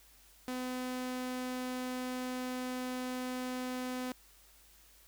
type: tone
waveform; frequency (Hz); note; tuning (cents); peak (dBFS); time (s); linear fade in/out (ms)
sawtooth; 253.1; B3; +43; -32; 0.48-4.12; 0
effects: added 50 Hz sine -65 dBFS peak until 5.07 s + white hiss -62 dBFS RMS until 5.07 s